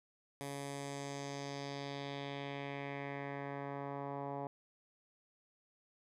10% pulse tone with low-pass filter sweep, 140.5 Hz, C#3, 24 cents sharp, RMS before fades -43 dBFS, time 0.41-4.47 s, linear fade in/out 0 ms, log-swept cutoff 11000 to 880 Hz, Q 2.1, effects none

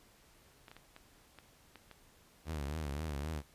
clicks, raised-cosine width 0.3 ms, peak -35 dBFS, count 7, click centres 0.682 / 0.715 / 0.766 / 0.964 / 1.387 / 1.757 / 1.913 s
sawtooth tone with vibrato, 74.5 Hz, D2, 25 cents sharp, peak -33 dBFS, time 2.45-3.43 s, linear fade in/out 50 ms, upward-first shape triangle, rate 3.8 Hz, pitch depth 160 cents each way
effects pink hiss -64 dBFS RMS until 3.54 s + resampled to 32000 Hz

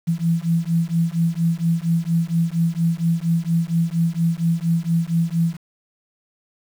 sine beating tone pair, 164.81 / 169.11 Hz, E3 / E3, 0 / +45 cents, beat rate 4.3 Hz, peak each -20 dBFS, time 0.07-5.57 s, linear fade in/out 20 ms, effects 7-bit

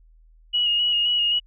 sine tone with vibrato, 2890 Hz, F#7, 41 cents flat, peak -18 dBFS, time 0.53-1.4 s, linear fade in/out 20 ms, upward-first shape square, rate 3.8 Hz, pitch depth 20 cents each way, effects added 40 Hz sine -50 dBFS peak until 1.46 s

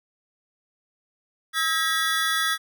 square tone cluster, 1295 / 1621 / 1915 / 3420 Hz, E6 / G#6 / A#6 / A7, -31 / -42 / +46 / -50 cents, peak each -28 dBFS, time 1.53-2.58 s, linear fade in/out 50 ms, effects none

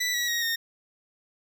20% pulse tone with pitch steps, 1975.5 / 1929.3 / 1884.1 / 1840 Hz, B6 / B6 / A#6 / A#6, 0 / -41 / +18 / -23 cents, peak -20 dBFS, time 0-0.56 s, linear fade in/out 10 ms, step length 140 ms, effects none

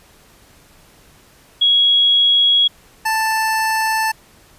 sine / 25% pulse tone pair in turn, 3322 / 881.9 Hz, G#7 / A5, 0 / +4 cents, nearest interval octave + major seventh, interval 2296 cents, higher first, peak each -10 / -12 dBFS, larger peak first, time 1.61-2.68 / 3.05-4.12 s, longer neither, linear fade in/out 10 ms, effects pink hiss -49 dBFS RMS until 4.58 s + resampled to 32000 Hz

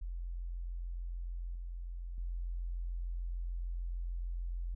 sine tone with level steps, 43.38 Hz, F1, 11 cents flat, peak -37 / -39 / -35 dBFS, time 0.01-4.75 s, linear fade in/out 10 ms, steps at 1.55 / 2.18 s, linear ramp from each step 2 ms, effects none

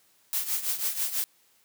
blue noise with tremolo, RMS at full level -26 dBFS, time 0.33-1.24 s, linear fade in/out 0 ms, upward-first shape triangle, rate 6.1 Hz, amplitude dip 80%, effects white hiss -64 dBFS RMS until 1.64 s + high-pass 100 Hz 12 dB/octave

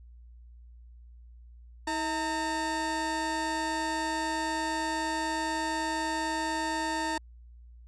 30% pulse tone pair together, 320.3 / 912 Hz, E4 / A#5, -50 / -38 cents, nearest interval octave + tritone, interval 1812 cents, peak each -31 / -28 dBFS, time 1.87-7.18 s, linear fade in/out 5 ms, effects added 59 Hz sine -48 dBFS peak until 7.87 s + resampled to 22050 Hz

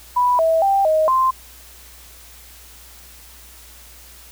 sine tone with pitch steps, 986 / 650 / 787 / 627 / 1044 Hz, B5 / E5 / G5 / D#5 / C6, -3 / -24 / +7 / +13 / -4 cents, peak -13 dBFS, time 0.16-1.31 s, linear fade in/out 10 ms, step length 230 ms, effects added 60 Hz sine -46 dBFS peak until 4.31 s + white hiss -44 dBFS RMS until 4.31 s

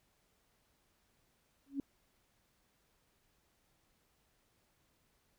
sine tone with exponential growth, 277.2 Hz, C#4, in tune, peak -30 dBFS, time 1.66-1.8 s, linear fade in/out 2 ms, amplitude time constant 29 ms, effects pink hiss -75 dBFS RMS until 5.38 s

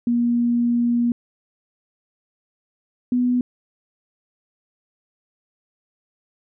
sine tone pair in turn, 238.3 / 247.1 Hz, A#3 / B3, +38 / +1 cents, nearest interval minor second, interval 63 cents, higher second, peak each -16 dBFS, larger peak neither, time 0.07-1.12 / 3.12-3.41 s, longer first, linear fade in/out 2 ms, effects none

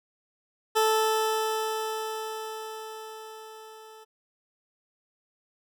20% pulse tone with level ramp, 438.3 Hz, A4, 7 cents flat, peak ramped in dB -15 to -42 dBFS, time 0.75-4.05 s, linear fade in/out 20 ms, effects none

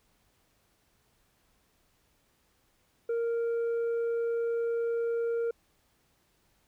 triangle tone with tanh clipping, 465 Hz, A#4, 4 cents flat, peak -28 dBFS, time 3.09-5.51 s, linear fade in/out 5 ms, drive 8 dB, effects pink hiss -70 dBFS RMS until 6.67 s

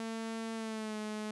sawtooth tone with pitch glide, 225.2 to 213.5 Hz, A3 to G#3, +40 to +48 cents, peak -33 dBFS, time 0-1.31 s, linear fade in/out 2 ms, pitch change -92 cents, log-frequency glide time 0.54-0.97 s, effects resampled to 24000 Hz

